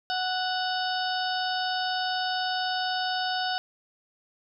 harmonic tone with a mistuned harmonic, 740 Hz, F#5, in tune, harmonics 1 / 2 / 4 / 5 / 6 / 7, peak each -29 / -32 / -35 / -36 / -37 / -37 dBFS, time 0.1-3.58 s, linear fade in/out 0 ms, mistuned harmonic 6, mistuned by +37 cents, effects none

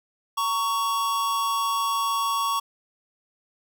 square tone pair together, 920 / 1118.4 Hz, A#5 / C#6, -23 / +15 cents, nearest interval minor third, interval 338 cents, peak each -31 / -24 dBFS, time 0.37-2.6 s, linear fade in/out 10 ms, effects none

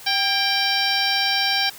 harmonic tone with a mistuned harmonic, 784 Hz, G5, in tune, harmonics 1 / 2 / 3 / 4 / 5 / 6 / 7, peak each -26 / -26 / -26 / -26 / -26 / -26 / -26 dBFS, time 0.06-1.7 s, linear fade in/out 10 ms, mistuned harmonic 2, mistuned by +50 cents, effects white hiss -41 dBFS RMS until 1.78 s

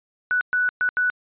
sine tone bursts at uneven times, 1482 Hz, F#6, 2 cents sharp, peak -17 dBFS, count 4, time 0.31-0.41 / 0.53-0.69 / 0.81-0.89 / 0.97-1.1 s, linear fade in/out 0 ms, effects tanh soft clip ceiling -13 dBFS + resampled to 8000 Hz

